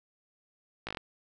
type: slowing click train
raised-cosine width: 0.3 ms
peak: -20 dBFS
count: 6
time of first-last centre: 0.87-0.972 s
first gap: 17 ms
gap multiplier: 1.09
effects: none